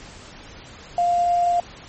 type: tone with quantisation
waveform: sine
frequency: 700 Hz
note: F5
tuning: 4 cents sharp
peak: -16 dBFS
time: 0.98-1.6 s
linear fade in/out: 2 ms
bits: 6
effects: pink hiss -42 dBFS RMS until 1.88 s + MP3 32 kbps